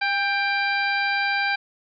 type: harmonic tone with a mistuned harmonic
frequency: 789 Hz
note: G5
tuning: 11 cents sharp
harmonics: 1 / 2 / 3 / 4 / 5 / 6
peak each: -26 / -24 / -26 / -38 / -34 / -34 dBFS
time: 0.01-1.56 s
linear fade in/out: 10 ms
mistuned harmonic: 1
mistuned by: +33 cents
effects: none